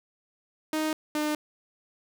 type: tone pair in turn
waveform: sawtooth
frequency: 311.1 / 301.9 Hz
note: D#4 / D4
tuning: 0 / +48 cents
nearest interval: minor second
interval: 52 cents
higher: first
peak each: -22 dBFS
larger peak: neither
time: 0.73-0.93 / 1.15-1.35 s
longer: neither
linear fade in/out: 2 ms
effects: none